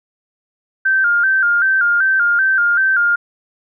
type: tone with vibrato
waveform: sine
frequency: 1480 Hz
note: F#6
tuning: in tune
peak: -11 dBFS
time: 0.85-3.16 s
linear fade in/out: 10 ms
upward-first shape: square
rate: 2.6 Hz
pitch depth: 83 cents each way
effects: none